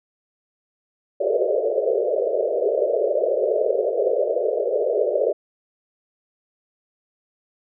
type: band-pass noise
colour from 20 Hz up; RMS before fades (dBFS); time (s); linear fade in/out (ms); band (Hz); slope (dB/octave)
white; -21; 1.2-5.33; 10; 380 to 630; 96
effects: none